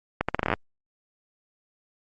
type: accelerating click train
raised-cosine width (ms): 0.5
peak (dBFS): -8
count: 11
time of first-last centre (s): 0.21-0.538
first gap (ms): 76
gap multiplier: 0.79
effects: Opus 48 kbps